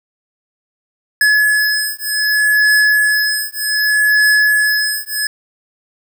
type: beating tone pair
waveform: square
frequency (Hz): 1703 / 1703.65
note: G#6 / G#6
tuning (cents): +43 / +44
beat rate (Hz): 0.65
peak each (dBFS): -15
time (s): 1.21-5.27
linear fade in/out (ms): 2
effects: 8-bit